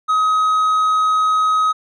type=tone; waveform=triangle; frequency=1266 Hz; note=D#6; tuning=30 cents sharp; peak=-11 dBFS; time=0.08-1.73 s; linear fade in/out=20 ms; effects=resampled to 22050 Hz